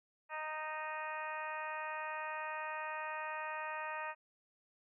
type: harmonic tone with a mistuned harmonic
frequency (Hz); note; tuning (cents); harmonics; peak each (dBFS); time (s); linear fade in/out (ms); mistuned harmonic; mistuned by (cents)
310; D#4; -6; 2 / 3 / 4 / 5 / 6 / 7 / 8 / 9; -47 / -43 / -46 / -49 / -46 / -59 / -48 / -59; 0.29-4.15; 50; 9; -16
effects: none